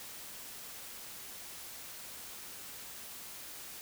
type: silence
effects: white hiss -47 dBFS RMS until 3.81 s